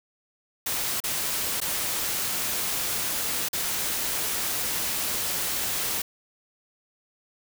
white noise with dropouts, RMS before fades -28 dBFS, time 0.66-6.02 s, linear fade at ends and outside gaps 5 ms, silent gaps 1.003-1.038 / 1.603-1.614 / 3.487-3.53 s, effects none

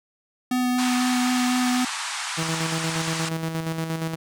square tone with vibrato, 249.9 Hz, B3, 21 cents sharp, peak -21 dBFS, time 0.51-1.85 s, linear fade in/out 5 ms, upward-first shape sine, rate 4 Hz, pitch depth 11 cents each way
pink band-pass noise, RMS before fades -30 dBFS, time 0.78-3.29 s, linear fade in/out 5 ms, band 830 to 9400 Hz, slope 48 dB/octave
sawtooth tone with tremolo, 162.3 Hz, E3, 27 cents flat, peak -20 dBFS, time 2.37-4.16 s, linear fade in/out 20 ms, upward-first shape square, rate 8.5 Hz, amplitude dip 45%
effects none

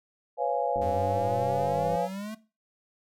sine chord, C# dominant seventh, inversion third, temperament just, 498.9 / 554.4 / 693 / 831.5 Hz, B4 / C#5 / E#5 / G#5, +17 / 0 / -14 / +2 cents, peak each -30 dBFS, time 0.37-2.09 s, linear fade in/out 50 ms
click train, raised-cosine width 2 ms, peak -26 dBFS, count 117, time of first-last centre 0.76-1.955 s, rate 97.1 Hz
square exponential sweep, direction up, 81.9 to 222.1 Hz, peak -35 dBFS, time 0.81-2.35 s, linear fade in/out 10 ms
effects noise-tail reverb RT60 0.3 s tail -17 dB re dry

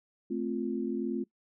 sine chord, F major, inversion first, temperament equal, 220 / 261.6 / 349.2 Hz, A3 / C4 / F4, 0 / 0 / 0 cents, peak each -34 dBFS, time 0.3-1.24 s, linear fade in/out 10 ms, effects noise-tail reverb RT60 0.1 s tail -20 dB re dry

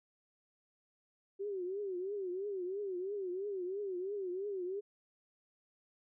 sine tone with vibrato, 383.2 Hz, G4, 39 cents flat, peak -36 dBFS, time 1.39-4.81 s, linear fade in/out 20 ms, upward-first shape triangle, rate 3 Hz, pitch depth 160 cents each way, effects none

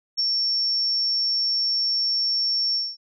sine tone with ADSR envelope, 5460 Hz, F8, 40 cents flat, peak -18 dBFS, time 0.17-2.97 s, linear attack 26 ms, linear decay 15 ms, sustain -2 dB, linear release 220 ms, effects none

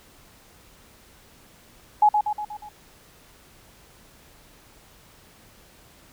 sine tone with echo, 841 Hz, G#5, 22 cents sharp, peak -12 dBFS, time 2.02-2.09 s, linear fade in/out 5 ms, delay 120 ms, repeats 5, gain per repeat -5 dB, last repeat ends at 2.69 s, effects pink hiss -53 dBFS RMS until 6.12 s

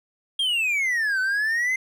triangle exponential two-way sweep, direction down then up, 3275 to 1501 to 2091 Hz, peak -19 dBFS, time 0.39-1.76 s, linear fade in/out 5 ms, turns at 1.2 s, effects none

